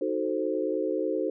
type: chord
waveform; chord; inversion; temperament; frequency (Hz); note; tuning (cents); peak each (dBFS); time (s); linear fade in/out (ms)
sine; D# diminished seventh; none; equal; 311.1 / 370 / 440 / 523.3; D#4 / F#4 / A4 / C5; 0 / 0 / 0 / 0; -31; 0.01-1.3; 5
effects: none